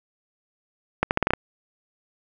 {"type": "accelerating click train", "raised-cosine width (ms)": 0.5, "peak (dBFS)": -4, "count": 7, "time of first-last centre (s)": [1.03, 1.335], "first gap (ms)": 79, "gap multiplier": 0.82, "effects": []}